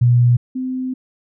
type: tone pair in turn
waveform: sine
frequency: 121.4 / 257.2 Hz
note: B2 / C4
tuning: -29 / -30 cents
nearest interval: octave + minor second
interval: 1299 cents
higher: second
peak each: -9 / -20 dBFS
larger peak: first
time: 0.01-0.37 / 0.55-0.94 s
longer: second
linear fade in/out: 10 ms
effects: none